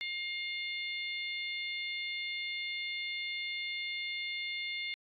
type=harmonic tone; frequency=710 Hz; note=F5; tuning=28 cents sharp; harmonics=3 / 4 / 5 / 6; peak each=-37 / -45 / -41 / -47 dBFS; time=0.01-4.94 s; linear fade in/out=0 ms; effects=AAC 64 kbps